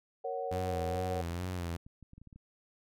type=chord; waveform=sine; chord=F# major; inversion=first; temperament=equal with one note detuned; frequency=466.2 / 554.4 / 744.7 Hz; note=A#4 / C#5 / F#5; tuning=0 / 0 / +11 cents; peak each=-38 dBFS; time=0.24-1.22 s; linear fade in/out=10 ms
type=tone with vibrato; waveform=sawtooth; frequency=88.1 Hz; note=F2; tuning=16 cents sharp; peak=-31 dBFS; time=0.51-1.77 s; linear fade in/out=10 ms; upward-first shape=sine; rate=2.3 Hz; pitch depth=75 cents each way
type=clicks; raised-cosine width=5 ms; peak=-40 dBFS; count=12; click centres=0.954 / 1.302 / 1.444 / 1.727 / 1.865 / 2.027 / 2.134 / 2.18 / 2.216 / 2.273 / 2.328 / 2.36 s
effects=none